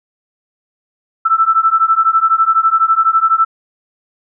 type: beating tone pair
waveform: sine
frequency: 1318.5 / 1330.5 Hz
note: E6 / E6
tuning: 0 / +16 cents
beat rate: 12 Hz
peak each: -12 dBFS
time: 1.25-3.45 s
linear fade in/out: 10 ms
effects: none